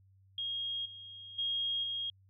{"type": "tone with level steps", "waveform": "sine", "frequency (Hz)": 3260, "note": "G#7", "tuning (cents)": -33, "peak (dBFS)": [-34, -46, -31, -34], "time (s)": [0.38, 2.1], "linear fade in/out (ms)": 2, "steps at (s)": [0.85, 1.38, 1.83], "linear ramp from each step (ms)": 10, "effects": ["added 96 Hz sine -61 dBFS peak until 2.29 s"]}